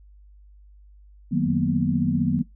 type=chord; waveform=sine; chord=B major seventh; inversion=first; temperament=just; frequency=154.34 / 185.21 / 231.5 / 246.9 Hz; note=D#3 / F#3 / A#3 / B3; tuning=-14 / +2 / -12 / 0 cents; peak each=-25 dBFS; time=1.31-2.43 s; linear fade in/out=20 ms
type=tone with pitch glide; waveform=sine; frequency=89.9 to 90.53 Hz; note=F#2 to F#2; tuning=-49 to -37 cents; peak=-32 dBFS; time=1.46-2.39 s; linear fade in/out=0 ms; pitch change=+12 cents; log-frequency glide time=1.78-1.87 s
effects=noise-tail reverb RT60 0.2 s tail -24 dB re dry + added 50 Hz sine -47 dBFS peak until 2.55 s